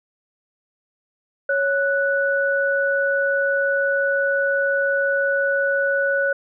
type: tone pair together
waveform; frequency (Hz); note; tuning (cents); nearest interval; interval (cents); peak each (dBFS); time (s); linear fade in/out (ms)
sine; 554.4 / 1480.1; C#5 / F#6; 0 / 0; octave + perfect fourth; 1700; -20; 1.49-6.33; 5
effects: none